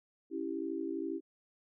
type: chord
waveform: sine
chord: C# diminished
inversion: none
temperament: equal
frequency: 277.2 / 329.6 / 392 Hz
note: C#4 / E4 / G4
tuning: 0 / 0 / 0 cents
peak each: -40 / -37 / -40 dBFS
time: 0.3-1.21 s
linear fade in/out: 50 ms
effects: none